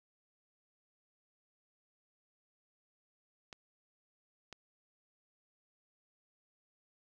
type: clicks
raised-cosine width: 0.2 ms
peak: -29 dBFS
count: 2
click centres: 3.528 / 4.527 s
effects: none

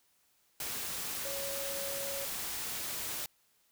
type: tone in noise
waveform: sine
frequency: 554.4 Hz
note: C#5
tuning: in tune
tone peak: -40 dBFS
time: 1.25-2.25 s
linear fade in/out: 2 ms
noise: white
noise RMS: -38 dBFS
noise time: 0.6-3.26 s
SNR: -5 dB
effects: white hiss -71 dBFS RMS until 3.71 s

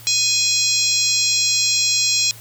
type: harmonic tone with a mistuned harmonic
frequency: 830.6 Hz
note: G#5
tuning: in tune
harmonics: 3 / 4 / 5 / 6 / 7 / 8 / 9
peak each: -25 / -26 / -21 / -27 / -21 / -25 / -22 dBFS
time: 0.07-2.31 s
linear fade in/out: 0 ms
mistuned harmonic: 7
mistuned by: -70 cents
effects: added 114 Hz sine -42 dBFS peak until 2.4 s + white hiss -42 dBFS RMS until 2.4 s

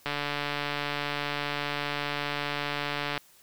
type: click train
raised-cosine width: 0.3 ms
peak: -14 dBFS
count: 453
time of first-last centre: 0.06-3.177 s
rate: 145 Hz
effects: white hiss -58 dBFS RMS until 3.42 s

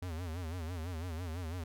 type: tone with vibrato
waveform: square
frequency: 84.8 Hz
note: E2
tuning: 50 cents sharp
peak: -38 dBFS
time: 0.02-1.64 s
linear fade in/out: 5 ms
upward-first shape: sine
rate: 6 Hz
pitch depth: 140 cents each way
effects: none

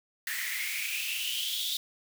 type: noise with high-pass filter sweep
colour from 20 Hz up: white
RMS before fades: -33 dBFS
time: 0.27-1.77 s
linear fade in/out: 2 ms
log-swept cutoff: 1800 to 3700 Hz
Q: 9.1
effects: none

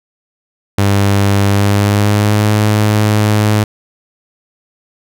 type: tone with pitch glide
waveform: sawtooth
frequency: 100 to 105.95 Hz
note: G2 to G#2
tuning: +35 to +35 cents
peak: -5 dBFS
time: 0.78-3.64 s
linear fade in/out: 5 ms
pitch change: +100 cents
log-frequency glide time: 1.49-2.51 s
effects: none

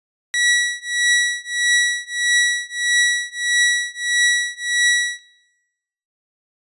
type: tone with tremolo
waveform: sawtooth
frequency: 1935 Hz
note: B6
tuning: 36 cents flat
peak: -9 dBFS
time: 0.34-5.19 s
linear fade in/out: 0 ms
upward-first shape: triangle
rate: 1.6 Hz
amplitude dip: 100%
effects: noise-tail reverb RT60 1.0 s tail -21 dB re dry + resampled to 24000 Hz

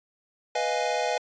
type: chord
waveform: square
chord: F half-diminished seventh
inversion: second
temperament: equal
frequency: 493.9 / 622.3 / 698.5 / 830.6 Hz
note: Cb5 / Eb5 / F5 / Ab5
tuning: 0 / 0 / 0 / 0 cents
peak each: -31 dBFS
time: 0.55-1.18 s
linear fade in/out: 5 ms
effects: resampled to 16000 Hz

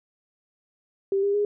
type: tone with pitch steps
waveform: sine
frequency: 392 / 402.1 / 412.4 Hz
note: G4 / G4 / G#4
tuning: 0 / +44 / -12 cents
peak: -20 dBFS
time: 1.12-1.45 s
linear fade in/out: 2 ms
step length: 110 ms
effects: none

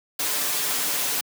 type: noise with comb filter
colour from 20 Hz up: white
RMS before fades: -25 dBFS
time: 0.19-1.21 s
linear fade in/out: 5 ms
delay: 6.8 ms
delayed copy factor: +0.75
effects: high-pass 200 Hz 12 dB/octave

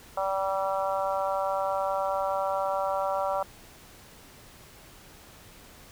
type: harmonic tone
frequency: 193.2 Hz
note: G3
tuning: 25 cents flat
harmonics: 3 / 4 / 5 / 6 / 7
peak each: -29 / -31 / -33 / -35 / -36 dBFS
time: 0.17-3.43 s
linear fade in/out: 5 ms
effects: pink hiss -51 dBFS RMS until 5.91 s

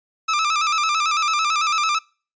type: tone with vibrato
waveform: sawtooth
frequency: 1244.5 Hz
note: D#6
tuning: in tune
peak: -14 dBFS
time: 0.28-1.99 s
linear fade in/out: 10 ms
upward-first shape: square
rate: 9 Hz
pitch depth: 75 cents each way
effects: noise-tail reverb RT60 0.4 s tail -25 dB re dry + resampled to 16000 Hz

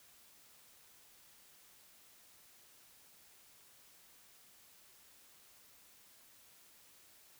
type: silence
effects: white hiss -63 dBFS RMS until 7.39 s

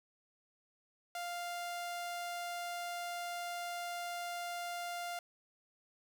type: tone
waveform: sawtooth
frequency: 698.5 Hz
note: F5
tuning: in tune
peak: -35 dBFS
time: 1.15-5.19 s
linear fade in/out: 2 ms
effects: none

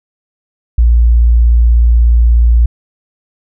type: tone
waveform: sine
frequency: 58.27 Hz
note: A#1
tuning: in tune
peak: -4 dBFS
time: 0.78-2.66 s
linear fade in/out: 5 ms
effects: none

